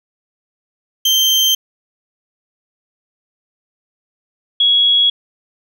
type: tone pair in turn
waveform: 35% pulse / sine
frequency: 3136 / 3335 Hz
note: G7 / G#7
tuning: 0 / +7 cents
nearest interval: minor second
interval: 107 cents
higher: second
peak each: -9 dBFS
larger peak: neither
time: 1.05-1.55 / 4.6-5.1 s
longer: neither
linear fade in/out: 5 ms
effects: none